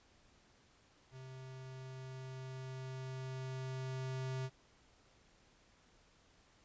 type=tone with level ramp; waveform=square; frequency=130.81 Hz; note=C3; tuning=in tune; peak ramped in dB=-50 to -38 dBFS; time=1.11-4.5 s; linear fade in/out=50 ms; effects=pink hiss -68 dBFS RMS until 6.64 s + resampled to 16000 Hz